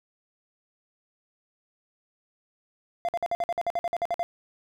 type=tone bursts; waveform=triangle; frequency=690 Hz; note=F5; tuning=21 cents flat; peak=-22 dBFS; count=14; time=3.05-4.23 s; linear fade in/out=0 ms; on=36 ms; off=52 ms; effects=none